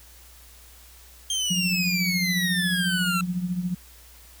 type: exponential sweep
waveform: 25% pulse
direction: down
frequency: 3199 to 1337 Hz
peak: -20 dBFS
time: 1.3-3.21 s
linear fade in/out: 2 ms
type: tone with tremolo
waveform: sine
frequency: 179.4 Hz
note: F3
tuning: 47 cents sharp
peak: -21 dBFS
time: 1.5-3.75 s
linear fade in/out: 10 ms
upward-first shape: triangle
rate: 14 Hz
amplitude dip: 75%
effects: added 60 Hz sine -50 dBFS peak until 4.4 s + white hiss -51 dBFS RMS until 4.4 s